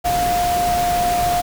sine tone in noise, 706 Hz, F5, 19 cents sharp, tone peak -16 dBFS, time 0.04-1.42 s, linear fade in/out 20 ms, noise pink, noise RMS -25 dBFS, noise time 0.04-1.42 s, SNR +6 dB, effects none

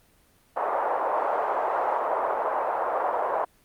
white band-pass noise, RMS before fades -26 dBFS, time 0.56-3.45 s, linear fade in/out 10 ms, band 520 to 1000 Hz, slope 24 dB/octave, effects pink hiss -61 dBFS RMS until 3.64 s + Opus 32 kbps

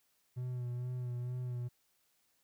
triangle tone with vibrato, 123.8 Hz, B2, 5 cents sharp, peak -34 dBFS, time 0.36-1.69 s, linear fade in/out 20 ms, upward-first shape sine, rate 2.2 Hz, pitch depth 29 cents each way, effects white hiss -75 dBFS RMS until 2.43 s

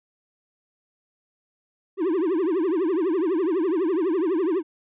triangle tone with vibrato, 349.2 Hz, F4, in tune, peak -18 dBFS, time 1.97-4.63 s, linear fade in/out 50 ms, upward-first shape triangle, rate 12 Hz, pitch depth 270 cents each way, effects resampled to 8000 Hz

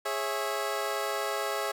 20% pulse chord, C# minor, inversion second, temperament equal with one note detuned, 415.3 / 548.3 / 659.3 Hz, G#4 / C#5 / E5, 0 / -19 / 0 cents, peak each -29 dBFS, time 0.05-1.72 s, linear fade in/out 10 ms, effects none

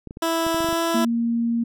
clicks, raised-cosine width 3 ms, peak -22 dBFS, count 9, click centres 0.073 / 0.109 / 0.171 / 0.466 / 0.545 / 0.605 / 0.645 / 0.688 / 0.728 s
15% pulse tone with pitch glide, 329.6 to 333 Hz, E4 to E4, 0 to +18 cents, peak -14 dBFS, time 0.22-1.05 s, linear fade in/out 5 ms, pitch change +18 cents, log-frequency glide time 0.55-0.79 s
sine tone, 233.1 Hz, A#3, in tune, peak -19 dBFS, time 0.94-1.64 s, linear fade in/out 10 ms
effects none

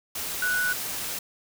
sine tone in noise, 1478 Hz, F#6, 2 cents flat, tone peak -23 dBFS, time 0.42-0.73 s, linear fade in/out 5 ms, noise white, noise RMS -32 dBFS, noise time 0.15-1.19 s, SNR +6 dB, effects none

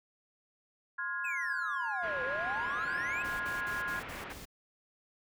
sine chord, F minor, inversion second, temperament equal with one note detuned, 1046.5 / 1417.2 / 1661.2 Hz, C6 / F6 / Ab6, 0 / +25 / 0 cents, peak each -41 / -38 / -36 dBFS, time 0.98-4 s, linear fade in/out 10 ms
triangle exponential two-way sweep, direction down then up, 2637 to 493.9 to 2637 Hz, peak -35 dBFS, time 1.24-3.23 s, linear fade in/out 10 ms, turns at 2.23 s
white low-pass noise, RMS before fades -44 dBFS, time 2.02-4.34 s, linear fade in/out 20 ms, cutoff 2400 Hz, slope 24 dB/octave
pink noise bursts, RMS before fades -47 dBFS, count 6, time 3.24-4.455 s, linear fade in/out 10 ms, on 160 ms, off 51 ms
effects none

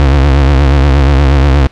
35% pulse tone with vibrato, 69.3 Hz, C#2, in tune, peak -3 dBFS, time 0-1.67 s, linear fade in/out 0 ms, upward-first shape triangle, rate 8.4 Hz, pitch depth 120 cents each way, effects pink hiss -42 dBFS RMS until 1.71 s + low-pass 4000 Hz 12 dB/octave

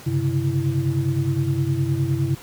sine tone cluster, 97.6 / 133.6 / 143.3 / 330.8 Hz, G2 / C3 / D3 / E4, -7 / +36 / -42 / +6 cents, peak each -27 / -21 / -25 / -27 dBFS, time 0.06-2.35 s, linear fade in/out 10 ms, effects pink hiss -42 dBFS RMS until 2.42 s + high-pass 60 Hz 12 dB/octave

